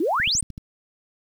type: exponential sweep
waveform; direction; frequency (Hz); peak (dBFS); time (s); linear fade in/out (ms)
sine; up; 289.2 to 9300; -19; 0-0.41; 5
type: click train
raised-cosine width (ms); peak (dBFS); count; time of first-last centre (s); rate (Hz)
5; -23; 6; 0.2-0.579; 13.2
effects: 8-bit